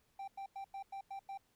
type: tone bursts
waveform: triangle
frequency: 784 Hz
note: G5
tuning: in tune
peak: -40 dBFS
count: 7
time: 0.19-1.376 s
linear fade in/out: 5 ms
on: 88 ms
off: 95 ms
effects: pink hiss -75 dBFS RMS until 1.55 s